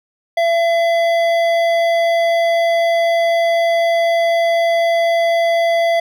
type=tone with hard clipping; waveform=sine; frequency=674 Hz; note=E5; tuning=38 cents sharp; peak=-14 dBFS; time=0.37-6 s; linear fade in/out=5 ms; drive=11 dB; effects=none